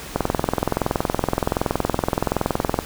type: click train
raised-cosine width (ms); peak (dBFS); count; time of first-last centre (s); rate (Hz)
1; -4; 57; 0.16-2.789; 21.3
effects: pink hiss -35 dBFS RMS until 2.85 s